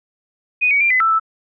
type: tone with pitch steps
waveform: sine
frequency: 2484 / 2257 / 2376 / 2020 / 1326 / 1316 Hz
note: D#7 / C#7 / D7 / B6 / E6 / E6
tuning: -3 / +31 / +20 / +39 / +10 / -3 cents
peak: -12 dBFS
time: 0.61-1.198 s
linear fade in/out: 20 ms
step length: 98 ms
effects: none